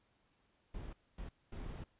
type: noise bursts at uneven times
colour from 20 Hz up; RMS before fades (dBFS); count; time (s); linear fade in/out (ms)
brown; -45; 3; 0.74-0.93 / 1.18-1.29 / 1.52-1.84; 5
effects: pink hiss -75 dBFS RMS until 1.99 s + resampled to 8000 Hz